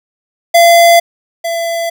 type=tone pair in turn; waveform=square; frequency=682 / 672.6 Hz; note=F5 / E5; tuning=-41 / +35 cents; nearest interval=unison; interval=24 cents; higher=first; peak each=-4 / -15 dBFS; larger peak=first; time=0.54-1 / 1.44-1.9 s; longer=neither; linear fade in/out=10 ms; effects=none